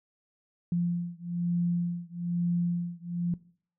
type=beating tone pair; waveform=sine; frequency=173 / 174.1 Hz; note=F3 / F3; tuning=-16 / -5 cents; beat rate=1.1 Hz; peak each=-30 dBFS; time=0.72-3.34 s; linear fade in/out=2 ms; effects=noise-tail reverb RT60 0.5 s tail -20 dB re dry